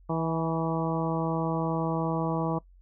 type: harmonic tone with a mistuned harmonic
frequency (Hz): 162.7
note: E3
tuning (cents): -22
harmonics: 1 / 2 / 3 / 4 / 5 / 6 / 7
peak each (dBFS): -29 / -32 / -34 / -35 / -36 / -37 / -37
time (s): 0.09-2.59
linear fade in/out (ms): 10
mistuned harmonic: 5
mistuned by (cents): +25
effects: noise-tail reverb RT60 0.1 s tail -21 dB re dry + added 45 Hz sine -52 dBFS peak until 2.81 s